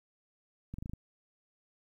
clicks, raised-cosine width 5 ms, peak -28 dBFS, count 6, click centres 0.74 / 0.785 / 0.825 / 0.859 / 0.896 / 0.935 s, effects 11-bit

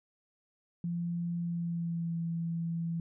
sine tone with pitch glide, 171.7 to 167.1 Hz, F3 to E3, -29 to +24 cents, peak -31 dBFS, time 0.84-3 s, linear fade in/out 2 ms, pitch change -47 cents, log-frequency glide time 1.38-2.17 s, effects none

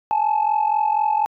sine tone pair together, 835.9 / 880 Hz, G#5 / A5, +11 / 0 cents, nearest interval minor second, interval 89 cents, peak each -18 dBFS, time 0.11-1.26 s, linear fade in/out 0 ms, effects tanh soft clip ceiling -12 dBFS

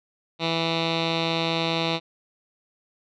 10% pulse tone with low-pass filter, 164.81 Hz, E3, in tune, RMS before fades -25 dBFS, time 0.39-2 s, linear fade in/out 50 ms, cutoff 3600 Hz, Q 7, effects none

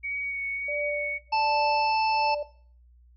sine tone with vibrato, 2240 Hz, C#7, 18 cents sharp, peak -29 dBFS, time 0.03-1.19 s, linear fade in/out 20 ms, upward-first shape sine, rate 1.7 Hz, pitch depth 15 cents each way
sine tone with tremolo, 587.3 Hz, D5, in tune, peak -27 dBFS, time 0.68-2.43 s, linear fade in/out 5 ms, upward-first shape sine, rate 1.3 Hz, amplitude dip 100%
harmonic tone, 880 Hz, A5, in tune, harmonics 1 / 3 / 5 / 6, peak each -22 / -31 / -38 / -37 dBFS, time 1.32-2.35 s, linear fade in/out 10 ms
effects noise-tail reverb RT60 0.5 s tail -18 dB re dry + added 60 Hz sine -53 dBFS peak until 3.16 s

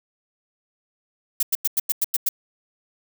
violet noise bursts, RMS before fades -20 dBFS, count 8, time 1.4-2.29 s, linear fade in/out 5 ms, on 29 ms, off 94 ms, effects none

